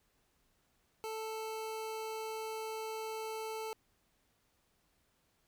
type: tone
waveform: 25% pulse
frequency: 440.4 Hz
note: A4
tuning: 2 cents sharp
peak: -35 dBFS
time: 1.04-3.73 s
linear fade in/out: 0 ms
effects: pink hiss -75 dBFS RMS until 5.47 s